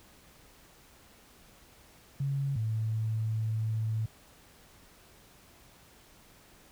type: tone pair in turn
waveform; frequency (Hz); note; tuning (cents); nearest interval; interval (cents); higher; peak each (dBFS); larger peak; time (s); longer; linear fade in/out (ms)
sine; 138.59 / 110.38; C#3 / A2; 0 / +6; major third; 394; first; -28; neither; 2.2-2.56 / 2.56-4.06; second; 5
effects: pink hiss -58 dBFS RMS until 6.71 s